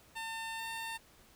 15% pulse tone with pitch glide, 900 to 905.2 Hz, A5 to A5, +39 to +49 cents, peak -32 dBFS, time 0.15-0.98 s, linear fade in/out 20 ms, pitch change +10 cents, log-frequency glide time 0.58-0.64 s, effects pink hiss -62 dBFS RMS until 1.35 s

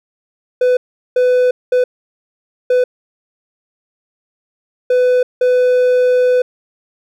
triangle tone bursts at uneven times, 500 Hz, B4, 21 cents sharp, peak -7 dBFS, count 6, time 0.61-0.77 / 1.16-1.51 / 1.72-1.84 / 2.7-2.84 / 4.9-5.23 / 5.41-6.42 s, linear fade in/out 5 ms, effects none

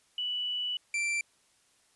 sine / 45% pulse tone pair in turn, 2960 / 2349 Hz, F#7 / D7, 0 / 0 cents, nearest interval major third, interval 400 cents, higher first, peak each -30 / -28 dBFS, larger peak second, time 0.18-0.77 / 0.94-1.21 s, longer first, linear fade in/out 2 ms, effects white hiss -67 dBFS RMS until 1.95 s + resampled to 24000 Hz

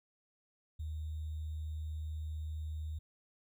sine tone with sample-and-hold, 77.78 Hz, D#2, in tune, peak -37 dBFS, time 0.79-2.99 s, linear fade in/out 10 ms, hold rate 3675 Hz, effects none

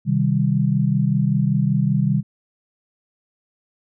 sine chord, C minor, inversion none, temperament equal with one note detuned, 130.81 / 156.01 / 196 Hz, C3 / Eb3 / G3, 0 / +5 / 0 cents, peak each -20 dBFS, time 0.05-2.23 s, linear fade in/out 50 ms, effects none

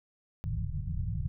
white low-pass noise, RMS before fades -33 dBFS, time 0.44-1.28 s, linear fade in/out 0 ms, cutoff 170 Hz, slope 96 dB/octave, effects none

